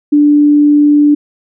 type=tone; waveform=sine; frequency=293.7 Hz; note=D4; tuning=in tune; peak=-4 dBFS; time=0.12-1.15 s; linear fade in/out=10 ms; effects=none